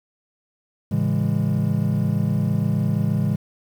triangle chord, A major seventh, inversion none, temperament equal with one note detuned, 110 / 138.59 / 164.81 / 204.2 Hz, A2 / C#3 / E3 / G#3, 0 / 0 / 0 / -29 cents, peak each -22 dBFS, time 0.91-3.36 s, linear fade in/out 10 ms, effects 8-bit

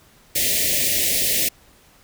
white band-stop noise, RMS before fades -20 dBFS, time 0.35-1.49 s, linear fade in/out 10 ms, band 680 to 1800 Hz, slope 96 dB/octave, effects pink hiss -53 dBFS RMS until 2.03 s

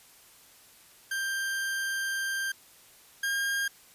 40% pulse tone pair in turn, 1582 / 1612.4 Hz, G6 / G6, +15 / +48 cents, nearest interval unison, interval 33 cents, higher second, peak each -28 / -26 dBFS, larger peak second, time 1.11-2.52 / 3.23-3.68 s, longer first, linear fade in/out 5 ms, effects white hiss -56 dBFS RMS until 3.94 s + resampled to 32000 Hz

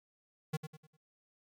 square tone with echo, 155.56 Hz, D#3, in tune, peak -32 dBFS, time 0.53-0.57 s, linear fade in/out 10 ms, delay 100 ms, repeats 4, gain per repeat -9 dB, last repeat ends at 0.97 s, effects MP3 96 kbps

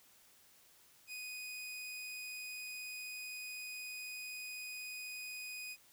sawtooth tone, 2489 Hz, D#7, in tune, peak -40 dBFS, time 1.07-5.77 s, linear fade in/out 50 ms, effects white hiss -65 dBFS RMS until 5.92 s

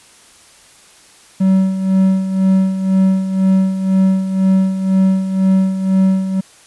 triangle tone with tremolo, 190.2 Hz, F#3, 48 cents sharp, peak -6 dBFS, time 1.4-6.41 s, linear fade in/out 10 ms, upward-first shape sine, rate 2 Hz, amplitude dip 65%, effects white hiss -45 dBFS RMS until 6.66 s + resampled to 24000 Hz

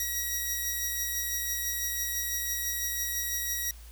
10% pulse tone pair together, 1916 / 5742 Hz, A#6 / F8, +47 / +47 cents, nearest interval octave + perfect fifth, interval 1900 cents, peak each -25 / -26 dBFS, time 0-3.71 s, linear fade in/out 2 ms, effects added 57 Hz sine -45 dBFS peak until 3.91 s + white hiss -55 dBFS RMS until 3.91 s

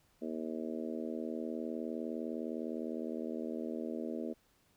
harmonic tone, 79.7 Hz, D#2, 42 cents sharp, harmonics 3 / 4 / 5 / 6 / 7 / 8, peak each -40 / -42 / -44 / -46 / -47 / -48 dBFS, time 0.21-4.34 s, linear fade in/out 20 ms, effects pink hiss -71 dBFS RMS until 4.76 s

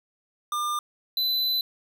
square tone pair in turn, 1200 / 4012 Hz, D6 / B7, +37 / +26 cents, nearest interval octave + major sixth, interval 2089 cents, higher second, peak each -26 / -23 dBFS, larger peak second, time 0.52-0.79 / 1.17-1.61 s, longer second, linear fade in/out 2 ms, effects none

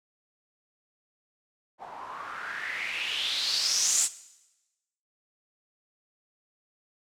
blue noise with low-pass filter sweep, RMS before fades -30 dBFS, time 1.78-4.09 s, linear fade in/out 50 ms, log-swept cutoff 760 to 7900 Hz, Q 4.9, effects noise-tail reverb RT60 1.0 s tail -17 dB re dry

